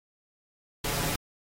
pink noise with comb filter, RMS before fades -30 dBFS, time 0.84-1.16 s, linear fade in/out 5 ms, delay 7 ms, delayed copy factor +0.55, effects AAC 48 kbps

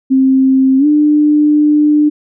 sine tone with pitch glide, 264.7 to 298.8 Hz, C4 to D4, +20 to +30 cents, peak -6 dBFS, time 0.1-2.1 s, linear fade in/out 20 ms, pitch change +210 cents, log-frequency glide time 0.78-0.86 s, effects none

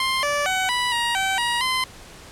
15% pulse tone with pitch steps, 1052 / 581 / 752 / 984 / 945 / 770 / 953 / 1031 Hz, C6 / D5 / F#5 / B5 / A#5 / G5 / A#5 / C6, +9 / -19 / +28 / -7 / +23 / -31 / +38 / -26 cents, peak -14 dBFS, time 0-1.84 s, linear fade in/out 2 ms, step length 230 ms, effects pink hiss -43 dBFS RMS until 2.31 s + low-pass 10000 Hz 12 dB/octave

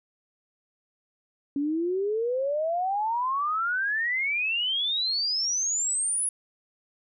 sine exponential sweep, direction up, 277.2 to 10500 Hz, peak -24 dBFS, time 1.56-6.29 s, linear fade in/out 2 ms, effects none

